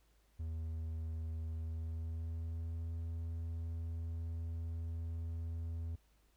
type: tone with pitch glide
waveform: triangle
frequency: 80.6 to 82.63 Hz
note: E2 to E2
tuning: -38 to +5 cents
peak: -36 dBFS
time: 0.39-5.96 s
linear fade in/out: 10 ms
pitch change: +43 cents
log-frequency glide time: 1.52-2.85 s
effects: added 53 Hz sine -69 dBFS peak until 6.36 s + pink hiss -75 dBFS RMS until 6.36 s